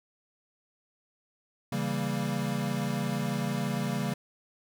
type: chord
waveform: square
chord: C# diminished seventh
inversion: none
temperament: equal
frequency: 138.59 / 164.81 / 196 / 233.1 Hz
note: C#3 / E3 / G3 / Bb3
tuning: 0 / 0 / 0 / 0 cents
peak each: -34 / -37 / -34 / -35 dBFS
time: 1.72-4.14 s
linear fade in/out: 5 ms
effects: none